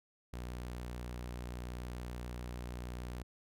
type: tone with vibrato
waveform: sawtooth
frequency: 60.8 Hz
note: B1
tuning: 26 cents flat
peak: -37 dBFS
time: 0.33-3.23 s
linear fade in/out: 5 ms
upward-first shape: square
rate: 6.8 Hz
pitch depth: 8 cents each way
effects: none